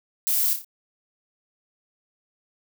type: noise with echo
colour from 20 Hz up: violet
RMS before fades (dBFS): -23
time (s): 0.27-0.53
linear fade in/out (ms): 0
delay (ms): 29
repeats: 4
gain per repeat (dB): -6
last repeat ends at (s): 0.646
effects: none